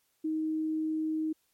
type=tone; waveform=sine; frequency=314.1 Hz; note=D#4; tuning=16 cents sharp; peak=-28 dBFS; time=0.24-1.33 s; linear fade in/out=10 ms; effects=white hiss -73 dBFS RMS until 1.53 s + MP3 64 kbps